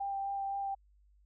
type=tone with vibrato; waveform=sine; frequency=790 Hz; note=G5; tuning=13 cents sharp; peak=-33 dBFS; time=0-0.75 s; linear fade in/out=10 ms; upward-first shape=sine; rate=3.9 Hz; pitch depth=11 cents each way; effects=added 50 Hz sine -62 dBFS peak until 1.25 s